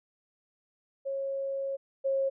sine tone pair in turn, 546 / 541.6 Hz, C#5 / C#5, -26 / -40 cents, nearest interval unison, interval 14 cents, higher first, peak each -30 / -25 dBFS, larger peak second, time 1.05-1.77 / 2.04-2.3 s, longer first, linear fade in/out 20 ms, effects none

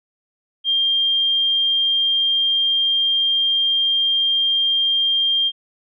sine tone, 3197 Hz, G7, 33 cents sharp, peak -15 dBFS, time 0.64-5.52 s, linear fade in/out 50 ms, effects none

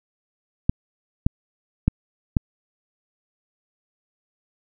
clicks, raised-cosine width 5 ms, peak -4 dBFS, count 4, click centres 0.695 / 1.265 / 1.88 / 2.368 s, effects none

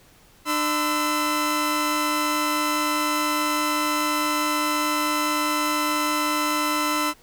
sawtooth tone cluster, 300.8 / 1018 / 1324 Hz, D4 / C6 / E6, +42 / -48 / +7 cents, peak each -22 dBFS, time 0.45-7.14 s, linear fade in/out 50 ms, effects pink hiss -54 dBFS RMS until 7.22 s

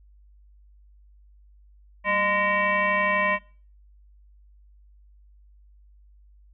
sine tone with frequency modulation, 1447 Hz, F#6, 39 cents flat, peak -20 dBFS, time 2.04-3.39 s, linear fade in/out 50 ms, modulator 418 Hz, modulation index 2.3, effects noise-tail reverb RT60 0.4 s tail -21 dB re dry + added 50 Hz sine -51 dBFS peak until 6.53 s

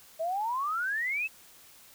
sine exponential sweep, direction up, 628 to 2672 Hz, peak -28 dBFS, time 0.19-1.28 s, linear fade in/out 20 ms, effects white hiss -55 dBFS RMS until 1.94 s

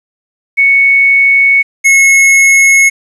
sine / square tone pair in turn, 2217 / 2180 Hz, C#7 / C#7, 0 / -29 cents, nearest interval unison, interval 29 cents, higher first, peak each -4 dBFS, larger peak neither, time 0.57-1.63 / 1.84-2.9 s, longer neither, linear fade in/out 20 ms, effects resampled to 24000 Hz + 7-bit

